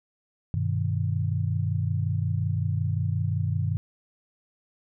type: chord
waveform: sine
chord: G augmented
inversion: none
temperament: equal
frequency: 98 / 123.47 / 155.56 Hz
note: G2 / B2 / D#3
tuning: 0 / 0 / 0 cents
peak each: -26 / -29 / -29 dBFS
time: 0.54-3.77 s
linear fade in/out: 0 ms
effects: none